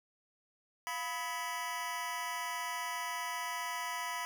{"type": "tone with amplitude modulation", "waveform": "25% pulse", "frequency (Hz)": 987.8, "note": "B5", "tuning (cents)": 0, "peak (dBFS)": -28, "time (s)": [0.87, 4.25], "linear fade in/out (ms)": 0, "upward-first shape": "sine", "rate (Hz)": 285, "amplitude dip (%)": 95, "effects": []}